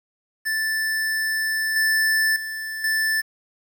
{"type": "tone with level steps", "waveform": "square", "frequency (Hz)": 1760, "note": "A6", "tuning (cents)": 0, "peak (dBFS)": [-22, -18, -29, -20], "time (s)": [0.45, 3.22], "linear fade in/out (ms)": 20, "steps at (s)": [1.76, 2.36, 2.84], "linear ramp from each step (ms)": 2, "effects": ["8-bit"]}